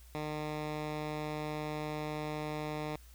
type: tone with low-pass filter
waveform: 10% pulse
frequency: 151.9 Hz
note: D#3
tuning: 41 cents flat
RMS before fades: -38 dBFS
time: 0.15-2.96 s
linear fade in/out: 0 ms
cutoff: 4500 Hz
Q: 0.66
effects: added 60 Hz sine -53 dBFS peak until 3.14 s + white hiss -62 dBFS RMS until 3.14 s